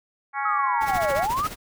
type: harmonic tone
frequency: 277.2 Hz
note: C#4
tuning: in tune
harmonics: 3 / 4 / 5 / 6 / 7 / 8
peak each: -28 / -30 / -32 / -34 / -35 / -36 dBFS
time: 0.33-1.27 s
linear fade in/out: 50 ms
type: linear two-way sweep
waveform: sine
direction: down then up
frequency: 1300 to 530 to 1300 Hz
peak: -22 dBFS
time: 0.45-1.47 s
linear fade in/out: 2 ms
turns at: 1.14 s
type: noise with tremolo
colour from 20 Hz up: pink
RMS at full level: -31 dBFS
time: 0.8-1.56 s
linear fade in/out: 50 ms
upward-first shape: sine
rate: 14 Hz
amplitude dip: 75%
effects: none